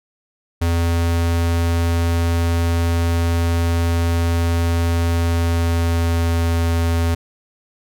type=tone with pitch glide; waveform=square; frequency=84.5 to 83.82 Hz; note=E2 to E2; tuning=+43 to +29 cents; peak=-16 dBFS; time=0.61-7.15 s; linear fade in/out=10 ms; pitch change=-14 cents; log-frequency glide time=5.17-6.63 s; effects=none